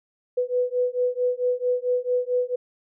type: beating tone pair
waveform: sine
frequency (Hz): 493.9 / 498.4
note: B4 / B4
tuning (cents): 0 / +16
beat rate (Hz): 4.5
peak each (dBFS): -24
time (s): 0.37-2.56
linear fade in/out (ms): 10
effects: none